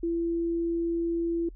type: tone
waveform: sine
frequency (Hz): 336.9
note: E4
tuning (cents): +38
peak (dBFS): -25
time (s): 0.03-1.49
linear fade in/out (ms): 5
effects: noise-tail reverb RT60 0.1 s tail -25 dB re dry + added 42 Hz sine -42 dBFS peak until 1.55 s